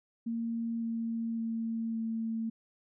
sine tone with pitch steps, 230.3 / 228.6 / 226.9 / 225.2 Hz, A#3 / A#3 / A#3 / A3, -21 / -34 / -47 / +40 cents, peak -31 dBFS, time 0.26-2.5 s, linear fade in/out 10 ms, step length 560 ms, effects none

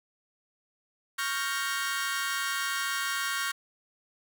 sawtooth chord, G half-diminished seventh, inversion second, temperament equal, 1108.7 / 1396.9 / 1568 / 1864.7 Hz, Db6 / F6 / G6 / Bb6, 0 / 0 / 0 / 0 cents, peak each -31 dBFS, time 1.18-3.52 s, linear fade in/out 10 ms, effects none

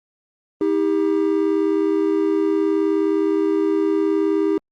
triangle tone pair together, 318.7 / 398 Hz, D#4 / G4, +42 / +26 cents, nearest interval major third, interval 384 cents, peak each -17 dBFS, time 0.61-4.58 s, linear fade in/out 2 ms, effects Opus 24 kbps

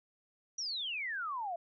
sine exponential sweep, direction down, 5920 to 659.3 Hz, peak -35 dBFS, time 0.58-1.56 s, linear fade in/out 5 ms, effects none

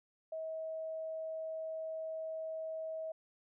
sine tone, 640 Hz, D#5, 49 cents sharp, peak -38 dBFS, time 0.32-3.12 s, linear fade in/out 5 ms, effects none

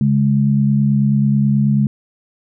sine tone pair together, 139.02 / 208.3 Hz, C#3 / G#3, +5 / +5 cents, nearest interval perfect fifth, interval 700 cents, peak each -14 dBFS, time 0.01-1.87 s, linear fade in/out 2 ms, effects none

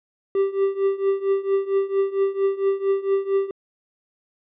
triangle tone with tremolo, 391.7 Hz, G4, 1 cent flat, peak -13 dBFS, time 0.35-3.51 s, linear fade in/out 2 ms, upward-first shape triangle, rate 4.4 Hz, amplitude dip 90%, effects resampled to 8000 Hz

